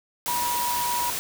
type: tone in noise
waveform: sine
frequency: 967 Hz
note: B5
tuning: 37 cents flat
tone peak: -25 dBFS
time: 0.28-1.1 s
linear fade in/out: 0 ms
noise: white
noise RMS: -29 dBFS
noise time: 0.26-1.19 s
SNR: +1 dB
effects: none